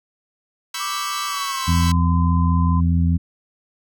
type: chord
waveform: 10% pulse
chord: C# half-diminished seventh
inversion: third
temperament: equal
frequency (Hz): 987.8 / 1108.7 / 1318.5 / 1568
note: B5 / C#6 / E6 / G6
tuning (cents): 0 / 0 / 0 / 0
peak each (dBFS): -23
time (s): 0.74-1.92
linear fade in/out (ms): 5
type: tone with pitch glide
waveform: sine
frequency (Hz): 1174.7 to 1022.6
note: D6 to C6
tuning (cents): 0 to -40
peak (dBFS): -25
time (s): 0.79-2.81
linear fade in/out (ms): 20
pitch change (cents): -240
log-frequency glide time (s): 1.27-1.73
type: harmonic tone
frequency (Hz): 84.9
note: F2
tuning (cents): -48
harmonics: 1 / 2 / 3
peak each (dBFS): -16 / -19 / -26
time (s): 1.67-3.18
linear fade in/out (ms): 20
effects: none